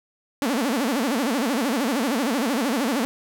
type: tone with vibrato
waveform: sawtooth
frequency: 253.4 Hz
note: B3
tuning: 45 cents sharp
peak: -17 dBFS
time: 0.42-3.05 s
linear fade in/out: 0 ms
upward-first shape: sine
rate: 13 Hz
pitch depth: 260 cents each way
effects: none